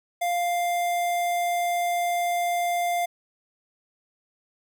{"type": "tone with notch filter", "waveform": "square", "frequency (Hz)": 699, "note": "F5", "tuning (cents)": 1, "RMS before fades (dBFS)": -25, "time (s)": [0.21, 3.06], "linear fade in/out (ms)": 10, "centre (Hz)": 4500, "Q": 1.7, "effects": ["10-bit"]}